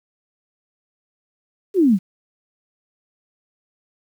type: exponential sweep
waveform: sine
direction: down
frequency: 416.6 to 174.2 Hz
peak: -11 dBFS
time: 1.74-1.99 s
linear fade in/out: 50 ms
effects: 8-bit